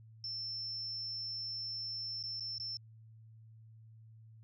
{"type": "tone with dropouts", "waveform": "sine", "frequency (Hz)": 5350, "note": "E8", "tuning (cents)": 25, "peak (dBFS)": -38, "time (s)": [0.24, 2.77], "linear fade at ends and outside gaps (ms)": 1, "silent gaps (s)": [[2.228, 2.237], [2.398, 2.406], [2.582, 2.599]], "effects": ["added 111 Hz sine -54 dBFS peak until 4.43 s"]}